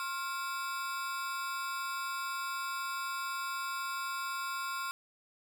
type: ring-modulated tone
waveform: 40% pulse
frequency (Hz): 1231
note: D#6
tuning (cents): -19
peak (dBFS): -31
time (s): 0-4.91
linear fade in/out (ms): 0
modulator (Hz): 162
effects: none